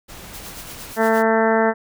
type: noise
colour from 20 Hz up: pink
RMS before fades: -38 dBFS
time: 0.08-0.94 s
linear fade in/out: 20 ms
type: noise with tremolo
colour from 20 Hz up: white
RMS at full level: -36 dBFS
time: 0.33-1.23 s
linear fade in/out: 10 ms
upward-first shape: sine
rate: 8.6 Hz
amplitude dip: 65%
type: harmonic tone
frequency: 223.2 Hz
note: A3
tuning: 25 cents sharp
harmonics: 1 / 2 / 3 / 4 / 5 / 6 / 7 / 8 / 9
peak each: -21 / -19 / -20 / -22 / -30 / -27 / -27 / -26 / -33 dBFS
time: 0.96-1.74 s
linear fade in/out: 50 ms
effects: none